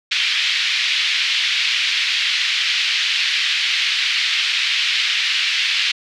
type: band-pass noise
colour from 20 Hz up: pink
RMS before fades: -19 dBFS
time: 0.11-5.92 s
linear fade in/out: 10 ms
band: 2200 to 4200 Hz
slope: 24 dB/octave
effects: none